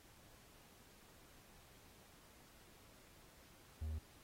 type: tone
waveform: triangle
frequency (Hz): 77.78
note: D#2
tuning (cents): 0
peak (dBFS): -38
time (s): 3.81-3.99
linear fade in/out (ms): 10
effects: pink hiss -65 dBFS RMS until 4.23 s + AAC 48 kbps